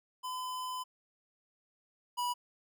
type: tone pair in turn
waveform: square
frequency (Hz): 1013 / 977.5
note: B5 / B5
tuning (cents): +44 / -18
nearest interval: minor second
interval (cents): 62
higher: first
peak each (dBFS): -37 / -32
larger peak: second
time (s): 0.23-0.84 / 2.17-2.34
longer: first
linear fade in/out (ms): 20
effects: none

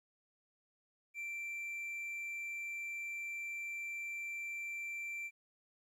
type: tone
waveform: triangle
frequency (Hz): 2349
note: D7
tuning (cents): 0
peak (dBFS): -38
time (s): 1.14-5.31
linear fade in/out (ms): 50
effects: 13-bit

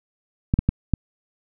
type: clicks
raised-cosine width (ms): 5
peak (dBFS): -5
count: 4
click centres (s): 0.539 / 0.59 / 0.69 / 0.937
effects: none

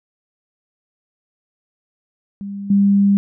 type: tone with level steps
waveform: sine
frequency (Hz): 199.7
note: G3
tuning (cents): +32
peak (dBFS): -25 / -10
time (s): 2.41-3.17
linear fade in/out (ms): 0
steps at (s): 2.7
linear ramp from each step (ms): 5
effects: none

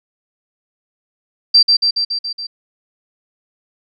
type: tone with echo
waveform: sine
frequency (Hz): 4699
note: D8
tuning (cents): 0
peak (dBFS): -5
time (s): 1.54-1.63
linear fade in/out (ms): 10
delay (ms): 140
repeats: 6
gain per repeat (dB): -3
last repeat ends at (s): 2.47
effects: none

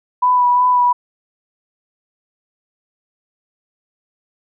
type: tone with vibrato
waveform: sine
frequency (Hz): 987.8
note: B5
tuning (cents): 0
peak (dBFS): -10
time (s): 0.22-0.93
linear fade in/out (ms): 10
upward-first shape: sine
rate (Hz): 2.8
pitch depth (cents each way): 19
effects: none

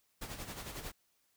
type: noise with tremolo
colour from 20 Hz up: pink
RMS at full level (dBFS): -42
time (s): 0.21-0.92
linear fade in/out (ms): 10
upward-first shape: sine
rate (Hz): 11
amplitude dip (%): 60
effects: white hiss -75 dBFS RMS until 1.36 s

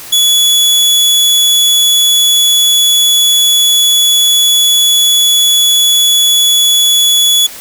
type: tone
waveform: sawtooth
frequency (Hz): 3400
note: G#7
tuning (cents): +40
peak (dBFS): -3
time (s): 0.12-7.47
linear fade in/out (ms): 10
effects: white hiss -29 dBFS RMS until 7.6 s

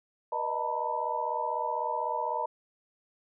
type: tone cluster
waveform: sine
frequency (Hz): 483.7 / 608 / 632 / 898 / 974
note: B4 / D#5 / D#5 / A5 / B5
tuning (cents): -36 / -40 / +27 / +35 / -24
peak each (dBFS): -38 / -37 / -40 / -32 / -33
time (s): 0.32-2.46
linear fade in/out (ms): 5
effects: none

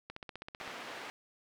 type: click train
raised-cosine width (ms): 0.3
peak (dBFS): -27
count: 10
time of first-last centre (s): 0.1-0.677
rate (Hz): 15.6
type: band-pass noise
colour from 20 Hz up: white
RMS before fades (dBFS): -45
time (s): 0.6-1.1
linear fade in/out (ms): 0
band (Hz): 250 to 2300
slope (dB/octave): 12
effects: none

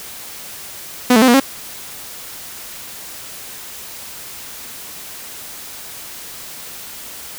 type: tone with pitch steps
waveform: sawtooth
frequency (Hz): 248.6 / 219.3 / 259.2 / 239.3 / 270.9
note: B3 / A3 / C4 / A#3 / C#4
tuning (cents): +12 / -6 / -16 / +46 / -40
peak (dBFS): -4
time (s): 1.1-1.4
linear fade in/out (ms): 5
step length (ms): 60
effects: white hiss -33 dBFS RMS until 7.38 s

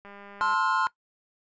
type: click train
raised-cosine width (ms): 0.5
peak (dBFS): -32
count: 99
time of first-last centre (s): 0.05-0.538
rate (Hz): 201
type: chord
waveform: triangle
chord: F major seventh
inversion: first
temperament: equal with one note detuned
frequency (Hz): 880 / 1046.5 / 1318.5 / 1424.6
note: A5 / C6 / E6 / F6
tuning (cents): 0 / 0 / 0 / +34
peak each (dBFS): -28 / -24 / -30 / -25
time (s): 0.41-0.87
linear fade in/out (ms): 0
effects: noise-tail reverb RT60 0.1 s tail -19 dB re dry + resampled to 16000 Hz

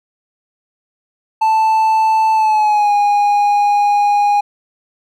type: tone with pitch glide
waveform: triangle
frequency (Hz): 880 to 821.1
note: A5 to G#5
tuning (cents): 0 to -20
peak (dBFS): -8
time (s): 1.41-4.41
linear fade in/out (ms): 10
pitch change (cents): -120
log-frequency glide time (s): 2.34-2.93
effects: none

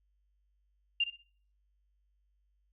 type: tone with echo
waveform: sine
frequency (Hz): 2794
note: F7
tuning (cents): 0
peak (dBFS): -25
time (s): 1-1.04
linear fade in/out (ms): 5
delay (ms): 61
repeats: 3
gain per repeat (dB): -11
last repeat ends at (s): 1.223
effects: noise-tail reverb RT60 0.5 s tail -22 dB re dry + added 50 Hz sine -70 dBFS peak until 2.72 s

